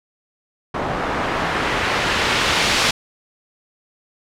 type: noise with low-pass filter sweep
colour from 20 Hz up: white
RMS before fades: -20 dBFS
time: 0.74-2.91 s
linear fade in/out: 5 ms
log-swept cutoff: 970 to 4500 Hz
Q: 0.81
effects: none